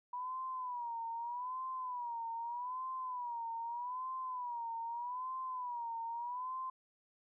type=tone with vibrato; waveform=sine; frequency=976 Hz; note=B5; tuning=21 cents flat; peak=-38 dBFS; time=0.13-6.7 s; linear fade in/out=5 ms; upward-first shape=sine; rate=0.81 Hz; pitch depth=110 cents each way; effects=none